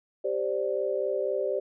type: chord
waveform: sine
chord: G suspended fourth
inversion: none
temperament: equal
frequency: 392 / 523.3 / 587.3 Hz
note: G4 / C5 / D5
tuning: 0 / 0 / 0 cents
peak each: -30 dBFS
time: 0.24-1.6 s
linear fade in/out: 10 ms
effects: none